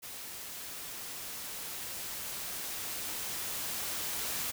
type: noise with level ramp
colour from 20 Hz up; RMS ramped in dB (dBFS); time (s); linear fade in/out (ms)
white; -44 to -35; 0.02-4.52; 20
effects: none